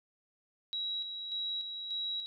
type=tone with tremolo; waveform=sine; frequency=3871 Hz; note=B7; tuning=35 cents flat; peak=-33 dBFS; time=0.73-2.26 s; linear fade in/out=0 ms; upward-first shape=square; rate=1.7 Hz; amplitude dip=45%; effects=none